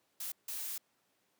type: noise bursts at uneven times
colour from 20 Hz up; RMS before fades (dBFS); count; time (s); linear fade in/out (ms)
blue; -40; 2; 0.2-0.32 / 0.48-0.78; 5
effects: pink hiss -75 dBFS RMS until 1.39 s + high-pass 200 Hz 12 dB/octave